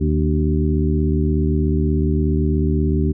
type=harmonic tone with a mistuned harmonic; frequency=76.7 Hz; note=D#2; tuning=24 cents flat; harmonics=1 / 2 / 3 / 4 / 5; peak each=-18 / -21 / -23 / -24 / -25 dBFS; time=0-3.13 s; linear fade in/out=20 ms; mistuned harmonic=4; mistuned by=-51 cents; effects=none